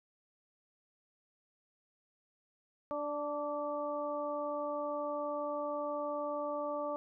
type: harmonic tone with a mistuned harmonic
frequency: 293.7 Hz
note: D4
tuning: in tune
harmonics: 1 / 2 / 3 / 4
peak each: -43 / -36 / -43 / -41 dBFS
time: 2.91-6.96 s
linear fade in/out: 0 ms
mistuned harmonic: 4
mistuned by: -20 cents
effects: none